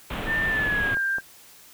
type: low-pass noise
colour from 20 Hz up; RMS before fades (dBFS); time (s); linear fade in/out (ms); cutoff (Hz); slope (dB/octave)
pink; -31; 0.1-0.95; 5; 3500; 48
type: tone with pitch glide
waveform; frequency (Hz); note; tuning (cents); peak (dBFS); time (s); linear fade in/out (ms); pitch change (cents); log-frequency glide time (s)
sine; 1790 to 1585.5; A6 to G6; +29 to +19; -22; 0.26-1.21; 50; -210; 0.47-1.02
type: clicks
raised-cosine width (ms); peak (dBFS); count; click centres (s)
1; -23; 3; 0.875 / 0.97 / 1.184
effects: white hiss -50 dBFS RMS until 1.73 s